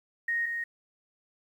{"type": "tone pair in turn", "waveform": "sine", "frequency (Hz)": [1864.7, 1864.7], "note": ["A#6", "A#6"], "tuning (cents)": [0, 0], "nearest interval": "unison", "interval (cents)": 0, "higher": "neither", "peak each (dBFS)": [-26, -30], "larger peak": "first", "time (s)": [[0.28, 0.46], [0.46, 0.64]], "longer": "neither", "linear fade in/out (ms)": 5, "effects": ["10-bit"]}